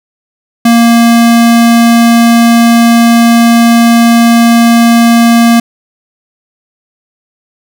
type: tone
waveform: square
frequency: 233.1 Hz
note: A#3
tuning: in tune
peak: -3 dBFS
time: 0.65-5.6 s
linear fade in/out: 5 ms
effects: none